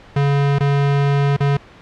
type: tone with dropouts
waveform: square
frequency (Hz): 141.3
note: C#3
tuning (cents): +34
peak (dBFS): -14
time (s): 0.16-1.57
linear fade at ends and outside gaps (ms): 5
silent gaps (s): 0.586-0.605 / 1.366-1.404
effects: pink hiss -43 dBFS RMS until 1.81 s + low-pass 3000 Hz 12 dB/octave